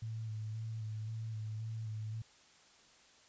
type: tone with vibrato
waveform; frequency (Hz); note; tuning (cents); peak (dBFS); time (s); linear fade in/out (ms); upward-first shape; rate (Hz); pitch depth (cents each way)
sine; 110; A2; 0; -38; 0.02-2.22; 5; square; 1.9; 25
effects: white hiss -63 dBFS RMS until 3.28 s + resampled to 16000 Hz